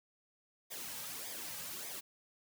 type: noise with flanger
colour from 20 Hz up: white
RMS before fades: -44 dBFS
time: 0.7-2.01 s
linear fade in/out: 20 ms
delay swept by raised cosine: 0.7 to 2.9 ms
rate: 1.7 Hz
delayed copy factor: -0.65
effects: none